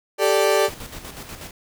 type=chord; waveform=35% pulse; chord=G suspended second; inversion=none; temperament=equal; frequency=392 / 440 / 587.3 Hz; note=G4 / A4 / D5; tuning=0 / 0 / 0 cents; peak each=-19 / -19 / -18 dBFS; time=0.18-0.7 s; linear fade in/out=50 ms
type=noise with tremolo; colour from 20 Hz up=pink; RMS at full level=-35 dBFS; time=0.68-1.51 s; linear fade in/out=2 ms; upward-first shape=square; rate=8.2 Hz; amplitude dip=50%
effects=none